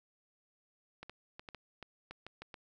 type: clicks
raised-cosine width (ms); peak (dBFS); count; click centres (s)
0.3; -30; 10; 1.03 / 1.096 / 1.395 / 1.488 / 1.547 / 1.827 / 2.11 / 2.266 / 2.42 / 2.542
effects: none